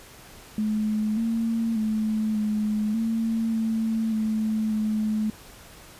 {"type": "tone with pitch steps", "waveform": "sine", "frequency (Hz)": [214.3, 227.9, 216.8, 212.5, 225.9, 223.3, 217.9, 215.3], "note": ["A3", "A#3", "A3", "G#3", "A3", "A3", "A3", "A3"], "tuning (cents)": [-45, -39, -25, 40, 46, 26, -17, -37], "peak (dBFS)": -22, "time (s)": [0.58, 5.3], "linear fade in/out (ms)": 2, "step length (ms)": 590, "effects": ["pink hiss -47 dBFS RMS until 5.99 s", "resampled to 32000 Hz"]}